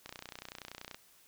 click train, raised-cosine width 0.2 ms, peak -26 dBFS, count 28, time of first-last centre 0.06-0.945 s, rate 30.5 Hz, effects white hiss -63 dBFS RMS until 1.27 s

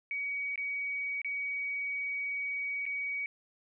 sine tone with dropouts, 2259 Hz, C#7, 32 cents sharp, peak -32 dBFS, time 0.11-3.26 s, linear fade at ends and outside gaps 1 ms, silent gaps 0.558-0.577 / 1.217-1.246 / 2.855-2.863 s, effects none

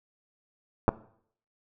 clicks, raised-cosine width 1 ms, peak -7 dBFS, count 2, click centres 0.881 / 0.89 s, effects noise-tail reverb RT60 0.6 s tail -19 dB re dry

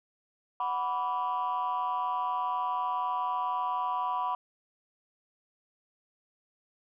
sine chord, B minor, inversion second, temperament equal with one note detuned, 740 / 987.8 / 1151.8 Hz, F#5 / B5 / D6, 0 / 0 / -34 cents, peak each -33 / -29 / -33 dBFS, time 0.6-4.35 s, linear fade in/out 2 ms, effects tanh soft clip ceiling -23 dBFS

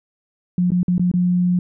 sine tone with dropouts, 178.6 Hz, F3, 39 cents sharp, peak -14 dBFS, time 0.58-1.59 s, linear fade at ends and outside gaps 2 ms, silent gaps 0.705-0.718 / 0.831-0.881 / 0.981-0.995 / 1.115-1.138 s, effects none

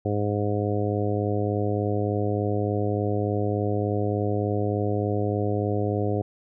harmonic tone, 103.4 Hz, G#2, 7 cents flat, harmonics 1 / 2 / 3 / 4 / 5 / 6 / 7, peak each -26 / -32 / -30 / -29 / -31 / -36 / -34 dBFS, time 0.05-6.22 s, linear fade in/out 5 ms, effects none

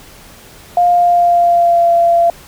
sine tone with pitch glide, 705 to 683.7 Hz, F5 to F5, +16 to -37 cents, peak -7 dBFS, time 0.77-2.3 s, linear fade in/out 2 ms, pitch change -53 cents, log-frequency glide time 0.87-1.91 s, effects pink hiss -39 dBFS RMS until 2.47 s

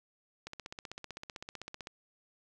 click train, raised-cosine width 0.2 ms, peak -25 dBFS, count 23, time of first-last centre 0.47-1.871 s, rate 15.7 Hz, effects none

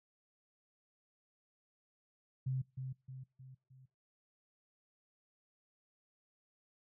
sine tone with echo, 130.81 Hz, C3, in tune, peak -33 dBFS, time 2.46-2.62 s, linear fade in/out 10 ms, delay 310 ms, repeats 4, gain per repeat -6 dB, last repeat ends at 3.86 s, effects noise-tail reverb RT60 0.3 s tail -23 dB re dry

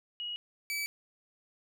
sine / sawtooth tone pair in turn, 2900 / 2298 Hz, F#7 / D7, -35 / -38 cents, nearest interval major third, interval 403 cents, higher first, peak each -35 / -29 dBFS, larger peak second, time 0.2-0.36 / 0.7-0.86 s, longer neither, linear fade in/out 0 ms, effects none

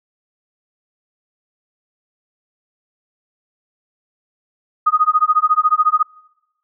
sine tone with tremolo, 1244.5 Hz, D#6, in tune, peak -8 dBFS, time 4.86-6.03 s, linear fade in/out 10 ms, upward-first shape sine, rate 14 Hz, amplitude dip 100%, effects noise-tail reverb RT60 0.9 s tail -25 dB re dry

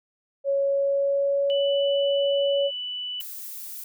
sine tone with pitch glide, 554.4 to 561.8 Hz, C#5 to C#5, 0 to +23 cents, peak -20 dBFS, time 0.44-2.71 s, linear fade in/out 50 ms, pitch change +23 cents, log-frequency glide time 0.59-1.66 s
sine tone, 2974 Hz, F#7, 8 cents sharp, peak -29 dBFS, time 1.5-3.21 s, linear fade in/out 0 ms
violet noise, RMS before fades -37 dBFS, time 3.2-3.84 s, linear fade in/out 5 ms
effects none

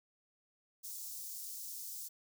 white high-pass noise, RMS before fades -45 dBFS, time 0.83-2.09 s, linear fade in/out 20 ms, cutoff 5200 Hz, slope 24 dB/octave, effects none

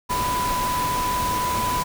sine tone in noise, 994 Hz, B5, 11 cents sharp, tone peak -22 dBFS, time 0.09-1.84 s, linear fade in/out 20 ms, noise pink, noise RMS -28 dBFS, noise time 0.09-1.84 s, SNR +3 dB, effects none

